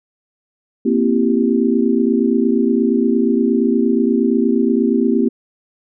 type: chord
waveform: sine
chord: C dominant seventh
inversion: third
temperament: equal with one note detuned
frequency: 233.1 / 261.6 / 334.6 / 392 Hz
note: Bb3 / C4 / E4 / G4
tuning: 0 / 0 / +26 / 0 cents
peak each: -16 / -17 / -20 / -19 dBFS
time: 0.85-5.29 s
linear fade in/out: 10 ms
effects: none